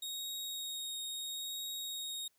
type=tone with vibrato; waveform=sawtooth; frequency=3753 Hz; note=A#7; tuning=11 cents sharp; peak=-36 dBFS; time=0.02-2.28 s; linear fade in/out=5 ms; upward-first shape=triangle; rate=0.75 Hz; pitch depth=11 cents each way; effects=white hiss -75 dBFS RMS until 2.38 s